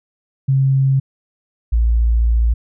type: tone pair in turn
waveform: sine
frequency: 134.8 / 57.3 Hz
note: C#3 / A#1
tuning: -48 / -29 cents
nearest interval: octave + minor third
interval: 1481 cents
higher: first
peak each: -11 dBFS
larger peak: neither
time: 0.48-1 / 1.72-2.54 s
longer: second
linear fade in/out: 10 ms
effects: none